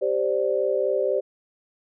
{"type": "chord", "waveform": "sine", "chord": "G suspended fourth", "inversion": "none", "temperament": "equal", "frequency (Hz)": [392, 523.3, 587.3], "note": ["G4", "C5", "D5"], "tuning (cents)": [0, 0, 0], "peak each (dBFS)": [-25, -24, -25], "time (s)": [0.01, 1.21], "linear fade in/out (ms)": 20, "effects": []}